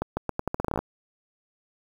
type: accelerating click train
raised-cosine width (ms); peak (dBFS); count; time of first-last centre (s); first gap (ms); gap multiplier
1; -12; 14; 0.02-0.79; 150; 0.82
effects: 7-bit